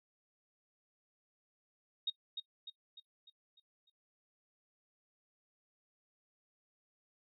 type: tone with echo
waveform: sine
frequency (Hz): 3729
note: A#7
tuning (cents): 0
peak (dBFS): -31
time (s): 2.07-2.1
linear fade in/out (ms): 5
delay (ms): 300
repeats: 6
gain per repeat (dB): -6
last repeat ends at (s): 3.9
effects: noise-tail reverb RT60 0.1 s tail -21 dB re dry